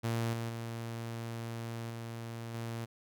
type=tone with level steps; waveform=sawtooth; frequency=115.5 Hz; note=A#2; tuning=16 cents flat; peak=-27 / -31 / -34 / -36 / -33 dBFS; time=0.03-2.86 s; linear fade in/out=20 ms; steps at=0.33 / 0.49 / 1.9 / 2.54 s; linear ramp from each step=5 ms; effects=none